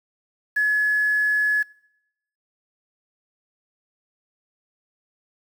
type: tone with quantisation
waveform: sine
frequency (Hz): 1700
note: G#6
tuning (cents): +40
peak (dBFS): -17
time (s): 0.56-1.63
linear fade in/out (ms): 10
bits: 7
effects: noise-tail reverb RT60 0.8 s tail -23 dB re dry